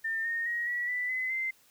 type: tone with pitch steps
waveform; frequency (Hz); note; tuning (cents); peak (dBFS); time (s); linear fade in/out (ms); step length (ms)
sine; 1802 / 1845.2 / 1889.4 / 1934.7 / 1981.1 / 2029 / 2077; A6 / A#6 / A#6 / B6 / B6 / B6 / C7; +41 / -18 / +23 / -36 / +5 / +46 / -13; -29; 0.04-1.51; 10; 210
effects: white hiss -63 dBFS RMS until 1.7 s